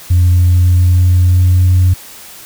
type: tone with pitch glide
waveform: sine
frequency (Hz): 88.6 to 90.99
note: F2 to F#2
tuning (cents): +25 to -28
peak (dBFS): -4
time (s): 0.1-1.94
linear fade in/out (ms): 10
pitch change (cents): +47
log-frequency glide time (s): 0.37-1.8
effects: tanh soft clip ceiling -3 dBFS + white hiss -34 dBFS RMS until 2.45 s